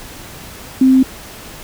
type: tone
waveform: sine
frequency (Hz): 261.6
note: C4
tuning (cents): 0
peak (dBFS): -6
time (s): 0.81-1.03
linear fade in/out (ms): 5
effects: pink hiss -34 dBFS RMS until 1.63 s